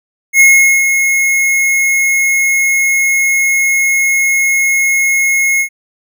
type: tone with ADSR envelope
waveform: square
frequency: 2165 Hz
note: C#7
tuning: 41 cents flat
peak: -3 dBFS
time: 0.33-5.69 s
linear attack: 70 ms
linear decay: 430 ms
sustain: -7 dB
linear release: 86 ms
effects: none